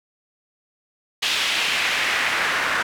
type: noise with band-pass filter sweep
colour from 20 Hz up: pink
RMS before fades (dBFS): -22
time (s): 1.22-2.83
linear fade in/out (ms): 10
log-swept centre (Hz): 3300 to 1500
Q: 1.7
effects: none